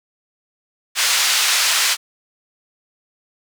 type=band-pass noise; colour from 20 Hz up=white; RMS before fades=-17 dBFS; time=0.95-1.97 s; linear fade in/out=50 ms; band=1200 to 6300 Hz; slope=12 dB/octave; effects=none